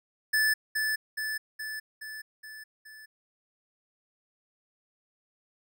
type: tone with echo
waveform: square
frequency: 1742 Hz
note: A6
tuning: 18 cents flat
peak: -23 dBFS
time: 0.33-0.54 s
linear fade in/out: 10 ms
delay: 420 ms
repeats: 6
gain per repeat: -4 dB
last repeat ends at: 3.06 s
effects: none